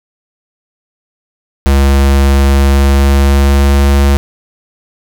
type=tone with pitch glide; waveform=square; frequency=68.9 to 69.78 Hz; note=C#2 to C#2; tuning=-10 to +12 cents; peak=-6 dBFS; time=1.66-4.17 s; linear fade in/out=0 ms; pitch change=+22 cents; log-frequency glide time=2.56-3.91 s; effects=none